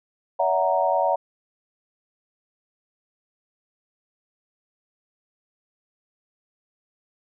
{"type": "chord", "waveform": "sine", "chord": "F# dominant seventh", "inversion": "second", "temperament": "equal with one note detuned", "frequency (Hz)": [569, 659.3, 740, 932.3], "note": ["C#5", "E5", "F#5", "A#5"], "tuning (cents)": [45, 0, 0, 0], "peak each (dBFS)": -24, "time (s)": [0.39, 1.16], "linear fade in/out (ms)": 10, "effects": []}